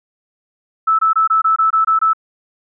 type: tone bursts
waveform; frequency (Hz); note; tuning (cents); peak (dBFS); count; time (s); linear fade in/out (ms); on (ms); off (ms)
sine; 1311; E6; -10; -10; 9; 0.87-2.134; 10; 120; 23
effects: none